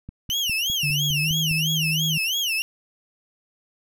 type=click train; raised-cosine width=5 ms; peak=-23 dBFS; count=8; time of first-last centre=0.09-1.513 s; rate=4.92 Hz
type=tone with vibrato; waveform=35% pulse; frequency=2939 Hz; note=F#7; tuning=12 cents flat; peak=-20 dBFS; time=0.3-2.62 s; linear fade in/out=0 ms; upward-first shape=sine; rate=3 Hz; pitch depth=220 cents each way
type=tone with pitch glide; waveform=sine; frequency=146.83 to 157.37 Hz; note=D3 to D#3; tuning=0 to +20 cents; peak=-24 dBFS; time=0.83-2.18 s; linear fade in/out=5 ms; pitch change=+120 cents; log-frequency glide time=1.18-1.27 s
effects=none